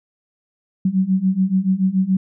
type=beating tone pair; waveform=sine; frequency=185 / 192 Hz; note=F#3 / G3; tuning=0 / -36 cents; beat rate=7 Hz; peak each=-19 / -17 dBFS; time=0.85-2.17 s; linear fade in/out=5 ms; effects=none